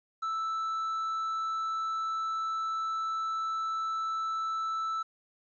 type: tone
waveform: triangle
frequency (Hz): 1318.5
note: E6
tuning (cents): 0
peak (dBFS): -28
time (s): 0.22-5.03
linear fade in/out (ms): 10
effects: resampled to 16000 Hz + 11-bit